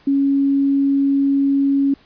sine tone, 277 Hz, C#4, 1 cent flat, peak -13 dBFS, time 0.07-1.94 s, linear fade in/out 5 ms, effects pink hiss -52 dBFS RMS until 2.05 s + resampled to 11025 Hz

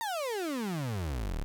35% pulse exponential sweep, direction down, 945 to 32.7 Hz, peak -30 dBFS, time 0.01-1.44 s, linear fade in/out 0 ms, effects none

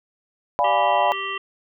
sine chord, D diminished seventh, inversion none, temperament equal, 587.3 / 698.5 / 830.6 / 987.8 Hz, D5 / F5 / Ab5 / Cb6, 0 / 0 / 0 / 0 cents, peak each -23 / -22 / -22 / -21 dBFS, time 0.59-1.12 s, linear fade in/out 0 ms
harmonic tone, 390.6 Hz, G4, 6 cents flat, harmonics 1 / 3 / 5 / 7 / 8, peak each -35 / -29 / -32 / -31 / -34 dBFS, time 0.64-1.38 s, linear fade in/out 5 ms
effects none

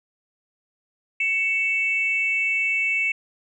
sine tone pair together, 2230 / 2652 Hz, C#7 / E7, +10 / +10 cents, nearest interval minor third, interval 300 cents, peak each -22 dBFS, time 1.2-3.12 s, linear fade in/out 5 ms, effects tanh soft clip ceiling -12 dBFS

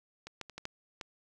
clicks, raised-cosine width 0.2 ms, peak -27 / -22 / -30 / -25 / -20 / -23 dBFS, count 6, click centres 0.27 / 0.413 / 0.497 / 0.58 / 0.654 / 1.012 s, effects none

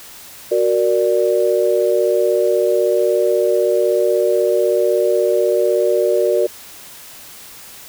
sine chord, Gb augmented, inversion none, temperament equal, 370 / 466.2 / 587.3 Hz, Gb4 / Bb4 / D5, 0 / 0 / 0 cents, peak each -17 dBFS, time 0.51-6.47 s, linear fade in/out 10 ms, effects white hiss -38 dBFS RMS until 7.88 s

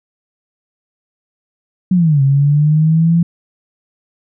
sine linear two-way sweep, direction down then up, 188.6 to 135.2 to 170.9 Hz, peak -8 dBFS, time 1.91-3.23 s, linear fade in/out 5 ms, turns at 2.22 s, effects none

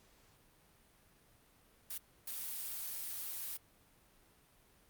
blue noise bursts at uneven times, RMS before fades -42 dBFS, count 2, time 1.9-1.98 / 2.27-3.57 s, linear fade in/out 5 ms, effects pink hiss -67 dBFS RMS until 4.89 s + Opus 48 kbps

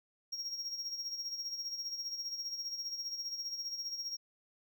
triangle tone with tremolo, 5588 Hz, F8, in tune, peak -34 dBFS, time 0.32-4.17 s, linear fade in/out 10 ms, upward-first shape sine, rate 15 Hz, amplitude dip 60%, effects none

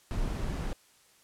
brown noise, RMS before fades -32 dBFS, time 0.11-0.73 s, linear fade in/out 0 ms, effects white hiss -62 dBFS RMS until 1.23 s + low-pass 11000 Hz 12 dB/octave

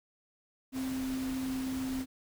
sine tone in noise, 261.6 Hz, C4, in tune, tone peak -32 dBFS, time 0.72-2.06 s, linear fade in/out 50 ms, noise pink, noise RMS -44 dBFS, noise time 0.72-2.06 s, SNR +9 dB, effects none

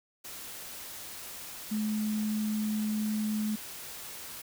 sine tone in noise, 214 Hz, A3, 48 cents flat, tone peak -28 dBFS, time 1.71-3.56 s, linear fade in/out 10 ms, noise white, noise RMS -43 dBFS, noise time 0.24-4.42 s, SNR +12 dB, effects none

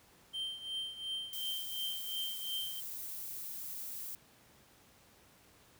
triangle tone with tremolo, 3136 Hz, G7, in tune, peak -33 dBFS, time 0.33-2.81 s, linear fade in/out 20 ms, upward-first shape triangle, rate 2.8 Hz, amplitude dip 80%
violet noise, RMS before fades -43 dBFS, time 1.33-4.15 s, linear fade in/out 0 ms
effects pink hiss -63 dBFS RMS until 5.79 s + high-pass 60 Hz 12 dB/octave

